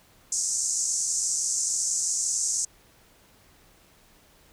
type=band-pass noise; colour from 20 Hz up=pink; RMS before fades=-27 dBFS; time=0.32-2.65 s; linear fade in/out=5 ms; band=6100 to 8100 Hz; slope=48 dB/octave; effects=pink hiss -58 dBFS RMS until 4.52 s